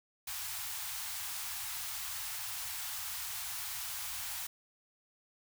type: band-stop noise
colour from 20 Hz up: white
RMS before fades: -40 dBFS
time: 0.27-4.47 s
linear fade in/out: 5 ms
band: 120 to 730 Hz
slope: 48 dB/octave
effects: none